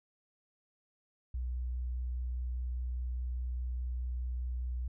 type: tone with vibrato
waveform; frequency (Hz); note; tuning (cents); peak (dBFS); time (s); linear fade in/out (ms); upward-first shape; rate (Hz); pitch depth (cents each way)
sine; 61.74; B1; 0; -33; 1.34-4.88; 5; sine; 4.9; 8
effects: none